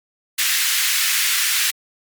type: high-pass noise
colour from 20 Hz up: pink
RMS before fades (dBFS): -19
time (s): 0.38-1.71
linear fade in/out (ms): 10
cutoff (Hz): 1700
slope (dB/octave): 24
effects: Opus 48 kbps